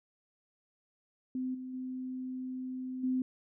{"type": "tone with level steps", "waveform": "sine", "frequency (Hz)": 256.7, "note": "C4", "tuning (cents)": -33, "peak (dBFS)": [-32, -39, -36, -28], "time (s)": [1.35, 3.22], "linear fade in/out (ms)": 2, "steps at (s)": [1.54, 1.73, 3.03], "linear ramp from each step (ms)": 10, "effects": []}